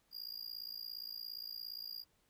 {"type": "tone with amplitude modulation", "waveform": "square", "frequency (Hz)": 4825, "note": "D8", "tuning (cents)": 46, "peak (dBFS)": -40, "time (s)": [0.11, 2.05], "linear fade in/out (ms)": 50, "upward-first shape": "sine", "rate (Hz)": 57.3, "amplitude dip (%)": 95, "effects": ["pink hiss -75 dBFS RMS until 2.29 s"]}